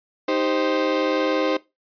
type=chord; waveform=35% pulse; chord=C minor; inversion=first; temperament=equal; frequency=311.1 / 392 / 523.3 Hz; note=Eb4 / G4 / C5; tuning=0 / 0 / 0 cents; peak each=-22 / -25 / -21 dBFS; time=0.28-1.57 s; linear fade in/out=5 ms; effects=noise-tail reverb RT60 0.2 s tail -18 dB re dry + resampled to 11025 Hz